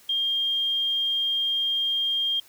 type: tone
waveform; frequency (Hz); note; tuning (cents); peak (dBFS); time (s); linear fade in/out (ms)
sine; 3210; G7; +40; -22; 0.09-2.4; 5
effects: white hiss -54 dBFS RMS until 2.48 s